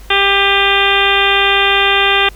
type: harmonic tone with a mistuned harmonic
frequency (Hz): 396.2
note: G4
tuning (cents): +18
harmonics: 1 / 2 / 3 / 4 / 5 / 6 / 7 / 8 / 9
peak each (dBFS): -18 / -18 / -18 / -18 / -18 / -18 / -18 / -18 / -18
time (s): 0.1-2.29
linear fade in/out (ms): 5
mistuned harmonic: 6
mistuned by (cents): +41
effects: added 50 Hz sine -33 dBFS peak until 2.35 s + pink hiss -42 dBFS RMS until 2.35 s